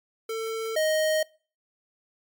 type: tone pair in turn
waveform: square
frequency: 447.3 / 624 Hz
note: A4 / D#5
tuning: +28 / +5 cents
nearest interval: tritone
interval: 577 cents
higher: second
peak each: -29 / -22 dBFS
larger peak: second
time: 0.29-0.76 / 0.76-1.23 s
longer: neither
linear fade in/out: 5 ms
effects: noise-tail reverb RT60 0.4 s tail -25 dB re dry + MP3 96 kbps